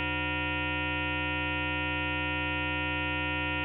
sine tone with frequency modulation, 1399 Hz, F6, 3 cents sharp, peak -28 dBFS, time 0-3.64 s, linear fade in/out 0 ms, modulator 220 Hz, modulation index 6.9, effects none

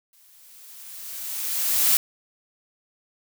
blue noise with exponential growth, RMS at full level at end -17 dBFS, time 0.13-1.97 s, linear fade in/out 1 ms, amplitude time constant 400 ms, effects none

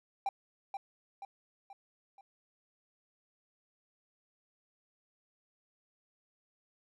triangle tone with echo, 790 Hz, G5, 13 cents sharp, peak -28 dBFS, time 0.26-0.29 s, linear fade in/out 2 ms, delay 480 ms, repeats 4, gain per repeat -6 dB, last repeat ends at 2.21 s, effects none

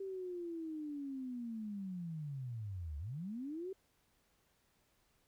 sine linear two-way sweep, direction down then up, 392 to 69.4 to 392 Hz, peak -40 dBFS, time 0-3.73 s, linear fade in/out 5 ms, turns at 2.98 s, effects pink hiss -75 dBFS RMS until 5.27 s

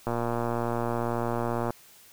click train, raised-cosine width 1 ms, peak -15 dBFS, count 194, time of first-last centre 0.07-1.706 s, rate 118 Hz, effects white hiss -54 dBFS RMS until 2.12 s

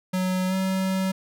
square tone with pitch glide, 185 to 189.54 Hz, F#3 to F#3, 0 to +42 cents, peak -23 dBFS, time 0.13-1.12 s, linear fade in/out 10 ms, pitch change +42 cents, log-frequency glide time 0.48-0.54 s, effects none

